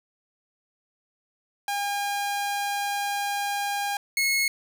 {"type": "tone pair in turn", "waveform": "sawtooth", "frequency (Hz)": [809, 2176], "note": ["G#5", "C#7"], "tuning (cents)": [-46, -33], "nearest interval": "octave + perfect fourth", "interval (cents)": 1713, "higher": "second", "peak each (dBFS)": [-22, -18], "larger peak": "second", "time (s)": [[1.68, 3.97], [4.17, 4.48]], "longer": "first", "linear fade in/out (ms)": 2, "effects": []}